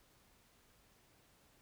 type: silence
effects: pink hiss -69 dBFS RMS until 1.61 s